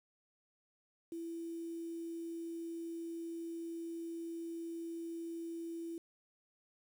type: tone with quantisation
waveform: sine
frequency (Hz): 333.4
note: E4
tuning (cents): +20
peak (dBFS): -40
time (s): 1.12-5.98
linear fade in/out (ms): 2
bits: 10
effects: none